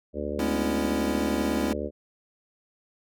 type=harmonic tone; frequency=73.42 Hz; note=D2; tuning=in tune; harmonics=1 / 3 / 4 / 5 / 6 / 7 / 8; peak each=-36 / -36 / -36 / -36 / -36 / -36 / -36 dBFS; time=0.13-1.91 s; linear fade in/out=50 ms
type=chord; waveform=square; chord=C# minor seventh; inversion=second; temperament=equal; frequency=207.7 / 246.9 / 277.2 / 329.6 Hz; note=G#3 / B3 / C#4 / E4; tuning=0 / 0 / 0 / 0 cents; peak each=-32 dBFS; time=0.39-1.73 s; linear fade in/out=2 ms
effects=none